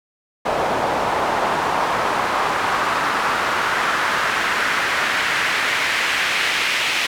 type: noise with band-pass filter sweep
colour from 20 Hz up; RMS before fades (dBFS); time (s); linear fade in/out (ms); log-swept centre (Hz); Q
pink; -20; 0.45-7.07; 10; 740 to 2500; 1.6
effects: none